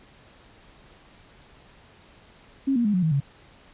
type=tone with pitch steps; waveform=sine; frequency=271 / 237.3 / 207.8 / 181.92 / 159.29 / 139.47 Hz; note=C#4 / A#3 / G#3 / F#3 / D#3 / C#3; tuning=-39 / +31 / +1 / -29 / +41 / +11 cents; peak=-19 dBFS; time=2.67-3.204 s; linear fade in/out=10 ms; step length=89 ms; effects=pink hiss -53 dBFS RMS until 3.73 s + resampled to 8000 Hz